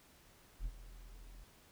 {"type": "tone with ADSR envelope", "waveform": "triangle", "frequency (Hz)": 41.2, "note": "E1", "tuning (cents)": 0, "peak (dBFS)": -32, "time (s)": [0.59, 1.44], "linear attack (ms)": 67, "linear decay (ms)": 47, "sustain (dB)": -17, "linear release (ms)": 8, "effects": ["pink hiss -64 dBFS RMS until 1.71 s"]}